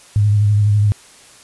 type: tone with vibrato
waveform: sine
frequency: 103.83 Hz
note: G#2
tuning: in tune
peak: -10 dBFS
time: 0.16-0.92 s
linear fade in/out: 0 ms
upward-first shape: sine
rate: 12 Hz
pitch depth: 33 cents each way
effects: white hiss -44 dBFS RMS until 1.43 s + resampled to 24000 Hz